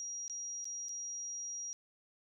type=tone with dropouts; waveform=sine; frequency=5720 Hz; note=F8; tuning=41 cents sharp; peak=-39 dBFS; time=0-1.73 s; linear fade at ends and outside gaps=0 ms; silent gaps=0.28-0.298 / 0.644-0.654 / 0.885-0.892 s; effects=none